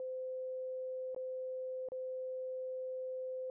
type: tone with dropouts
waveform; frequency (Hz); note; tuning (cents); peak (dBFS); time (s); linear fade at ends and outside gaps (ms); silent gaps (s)
sine; 515; C5; -28; -38; 0-3.5; 1; 1.147-1.163 / 1.887-1.919
effects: none